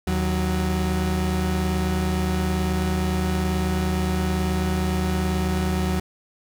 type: tone pair together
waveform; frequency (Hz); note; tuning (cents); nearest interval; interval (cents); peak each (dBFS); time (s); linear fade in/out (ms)
35% pulse; 77.78 / 185; D#2 / F#3; 0 / 0; octave + minor third; 1500; -22; 0.07-6; 5
effects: none